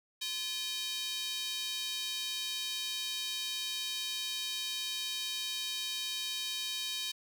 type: tone with high-pass filter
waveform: square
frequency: 345.6 Hz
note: F4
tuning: 18 cents flat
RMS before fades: -37 dBFS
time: 0.21-7.12 s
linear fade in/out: 10 ms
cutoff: 3500 Hz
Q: 2.9
effects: none